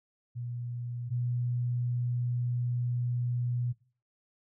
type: tone pair in turn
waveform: sine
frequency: 120.8 / 121.99 Hz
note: B2 / B2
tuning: -38 / -21 cents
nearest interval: unison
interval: 17 cents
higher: second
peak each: -34 / -28 dBFS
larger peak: second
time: 0.35-1.1 / 1.1-3.73 s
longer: second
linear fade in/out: 20 ms
effects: noise-tail reverb RT60 0.4 s tail -20 dB re dry